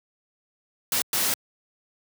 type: noise bursts at uneven times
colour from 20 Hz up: white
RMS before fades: -24 dBFS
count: 2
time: 0.92-1.02 / 1.13-1.34 s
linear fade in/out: 2 ms
effects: high-pass 100 Hz 12 dB/octave